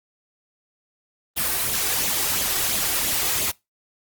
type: noise with flanger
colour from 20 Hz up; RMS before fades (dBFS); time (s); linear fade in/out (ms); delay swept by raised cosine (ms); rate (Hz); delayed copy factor
white; -23; 1.36-3.52; 20; 0.28 to 2.68; 2.9; +0.5
effects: noise-tail reverb RT60 0.2 s tail -22 dB re dry + Opus 32 kbps